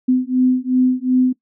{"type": "beating tone pair", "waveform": "sine", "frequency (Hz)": [253.3, 256], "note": ["B3", "C4"], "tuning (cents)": [44, -38], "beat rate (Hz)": 2.7, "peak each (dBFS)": -16, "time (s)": [0.08, 1.33], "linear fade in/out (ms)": 10, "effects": ["noise-tail reverb RT60 0.1 s tail -20 dB re dry"]}